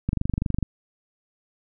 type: click train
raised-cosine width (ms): 5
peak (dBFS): -11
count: 14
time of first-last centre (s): 0.09-0.627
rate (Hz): 24.2
effects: none